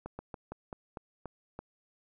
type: slowing click train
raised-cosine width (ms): 1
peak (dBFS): -26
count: 8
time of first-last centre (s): 0.06-1.59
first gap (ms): 130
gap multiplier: 1.17
effects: none